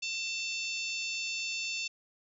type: harmonic tone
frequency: 892 Hz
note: A5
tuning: 23 cents sharp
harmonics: 3 / 4 / 5 / 6 / 7 / 8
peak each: -35 / -42 / -41 / -43 / -46 / -45 dBFS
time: 0.02-1.88 s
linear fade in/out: 10 ms
effects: none